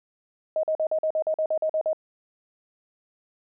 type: tone bursts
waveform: sine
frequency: 628 Hz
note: D#5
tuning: 16 cents sharp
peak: -21 dBFS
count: 12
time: 0.56-1.931 s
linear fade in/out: 2 ms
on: 73 ms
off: 45 ms
effects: none